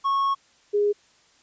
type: tone pair in turn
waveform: triangle / sine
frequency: 1100 / 412 Hz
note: C#6 / G#4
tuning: -14 / -14 cents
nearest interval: octave + perfect fourth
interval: 1700 cents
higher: first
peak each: -18 dBFS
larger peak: neither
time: 0.04-0.35 / 0.73-0.93 s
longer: first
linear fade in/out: 20 ms
effects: white hiss -59 dBFS RMS until 1.42 s + resampled to 16000 Hz